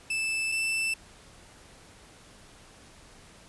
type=tone pair in turn; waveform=40% pulse; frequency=2637 / 2655 Hz; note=E7 / E7; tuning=0 / +12 cents; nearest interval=unison; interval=12 cents; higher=second; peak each=-26 / -25 dBFS; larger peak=second; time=0.1-0.52 / 0.52-0.94 s; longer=neither; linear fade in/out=5 ms; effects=pink hiss -53 dBFS RMS until 3.48 s + resampled to 24000 Hz